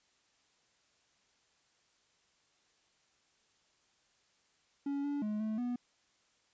triangle tone with pitch steps, 281.3 / 286.7 / 211.5 / 217.2 / 244.5 Hz, C#4 / D4 / G#3 / A3 / B3, +26 / -42 / +32 / -22 / -17 cents, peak -31 dBFS, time 4.86-5.76 s, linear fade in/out 5 ms, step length 180 ms, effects white hiss -72 dBFS RMS until 6.53 s + resampled to 16000 Hz

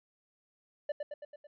triangle tone with echo, 588 Hz, D5, 2 cents sharp, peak -28 dBFS, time 0.89-0.92 s, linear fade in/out 5 ms, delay 110 ms, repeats 5, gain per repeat -4 dB, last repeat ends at 1.47 s, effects resampled to 11025 Hz

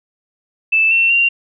sine tone with pitch steps, 2637 / 2700 / 2765 Hz, E7 / E7 / F7, 0 / +41 / -18 cents, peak -10 dBFS, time 0.72-1.29 s, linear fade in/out 10 ms, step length 190 ms, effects none

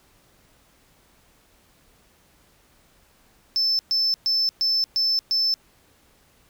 sine tone bursts, 5280 Hz, E8, 2 cents sharp, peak -17 dBFS, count 6, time 3.56-5.54 s, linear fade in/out 0 ms, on 230 ms, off 120 ms, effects tanh soft clip ceiling -16 dBFS + pink hiss -59 dBFS RMS until 6.49 s

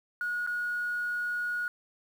sine tone with dropouts, 1449 Hz, F#6, 37 cents flat, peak -28 dBFS, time 0.21-1.68 s, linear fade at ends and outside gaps 1 ms, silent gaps 0.465-0.473 s, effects tanh soft clip ceiling -25 dBFS + 9-bit

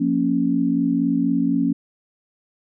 sine chord, Bb minor, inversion second, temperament equal with one note detuned, 176.13 / 233.1 / 277.2 Hz, F3 / Bb3 / Db4, +15 / 0 / 0 cents, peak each -24 / -22 / -19 dBFS, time 0-1.73 s, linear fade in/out 10 ms, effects none

